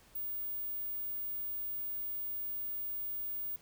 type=tone; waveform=sine; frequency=15500 Hz; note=B9; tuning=34 cents flat; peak=-33 dBFS; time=0.15-3.56 s; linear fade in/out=5 ms; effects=tanh soft clip ceiling -34 dBFS + pink hiss -62 dBFS RMS until 3.61 s